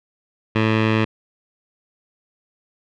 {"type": "tone with low-pass filter", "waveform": "15% pulse", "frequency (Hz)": 110, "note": "A2", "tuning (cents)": 0, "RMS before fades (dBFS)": -18, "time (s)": [0.55, 1.05], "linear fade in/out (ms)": 10, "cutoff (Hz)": 2700, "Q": 2.1, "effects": []}